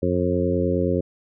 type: harmonic tone with a mistuned harmonic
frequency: 89.5 Hz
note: F2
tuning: 43 cents sharp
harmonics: 1 / 2 / 3 / 4 / 5 / 6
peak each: -26 / -26 / -26 / -26 / -26 / -26 dBFS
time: 0.02-1.01 s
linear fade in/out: 10 ms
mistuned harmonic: 1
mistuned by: +19 cents
effects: none